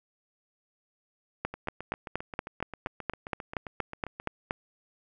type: two click trains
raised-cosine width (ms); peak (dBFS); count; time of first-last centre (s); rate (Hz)
0.5; -14 / -23; 14 / 21; 1.45-4.509 / 1.54-4.2; 4.25 / 7.52
effects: none